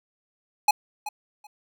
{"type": "tone with echo", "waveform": "square", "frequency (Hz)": 841, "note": "G#5", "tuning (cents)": 22, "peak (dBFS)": -15, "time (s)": [0.68, 0.71], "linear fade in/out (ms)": 5, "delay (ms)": 380, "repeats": 2, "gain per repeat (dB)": -15, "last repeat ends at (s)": 1.47, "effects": []}